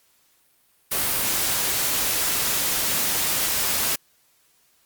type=noise; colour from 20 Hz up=white; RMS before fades=-23 dBFS; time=0.91-3.96 s; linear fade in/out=10 ms; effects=white hiss -62 dBFS RMS until 4.85 s + Opus 48 kbps